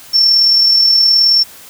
sine tone with amplitude modulation, 5420 Hz, E8, 47 cents sharp, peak -5 dBFS, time 0.13-1.44 s, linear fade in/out 20 ms, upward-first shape sine, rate 38.9 Hz, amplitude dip 35%, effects white hiss -37 dBFS RMS until 1.69 s

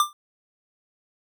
square tone with exponential decay, 1188 Hz, D6, 20 cents sharp, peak -14 dBFS, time 0-0.13 s, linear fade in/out 1 ms, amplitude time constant 28 ms, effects none

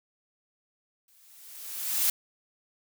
blue noise with exponential growth, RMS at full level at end -23 dBFS, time 1.08-2.1 s, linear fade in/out 2 ms, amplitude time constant 220 ms, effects none

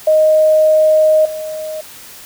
sine tone with level steps, 622.3 Hz, D#5, in tune, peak -7 / -21 dBFS, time 0.07-1.81 s, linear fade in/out 5 ms, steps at 1.25 s, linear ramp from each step 5 ms, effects white hiss -36 dBFS RMS until 2.25 s

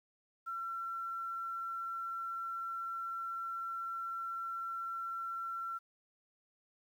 sine tone with quantisation, 1354 Hz, E6, 46 cents sharp, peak -37 dBFS, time 0.46-5.79 s, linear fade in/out 20 ms, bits 11, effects none

